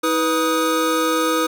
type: tone cluster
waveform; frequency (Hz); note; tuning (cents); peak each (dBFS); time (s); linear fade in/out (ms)
square; 320.3 / 492.7 / 1250; E4 / B4 / D#6; -50 / -4 / +8; -22; 0.03-1.47; 10
effects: none